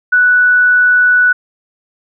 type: tone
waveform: sine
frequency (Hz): 1480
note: F#6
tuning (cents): 0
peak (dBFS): -6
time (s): 0.12-1.33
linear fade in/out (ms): 10
effects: none